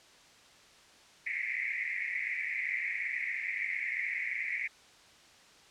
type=band-pass noise; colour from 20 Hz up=white; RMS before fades=-35 dBFS; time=1.26-4.68 s; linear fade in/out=10 ms; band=1900 to 2300 Hz; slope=96 dB/octave; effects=white hiss -58 dBFS RMS until 5.7 s + low-pass 6000 Hz 12 dB/octave